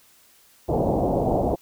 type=low-pass noise; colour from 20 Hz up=white; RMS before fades=-22 dBFS; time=0.68-1.56 s; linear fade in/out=20 ms; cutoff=780 Hz; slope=48 dB/octave; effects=white hiss -56 dBFS RMS until 1.61 s